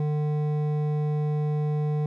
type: tone with hard clipping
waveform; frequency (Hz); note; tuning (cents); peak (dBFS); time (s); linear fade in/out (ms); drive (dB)
sine; 150; D3; +37; -25; 0-2.06; 2; 10
effects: none